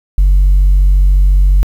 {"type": "tone", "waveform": "sine", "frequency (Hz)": 47.16, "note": "F#1", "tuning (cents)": 34, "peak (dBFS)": -3, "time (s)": [0.18, 1.63], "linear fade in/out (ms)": 0, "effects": ["tanh soft clip ceiling -3 dBFS", "7-bit"]}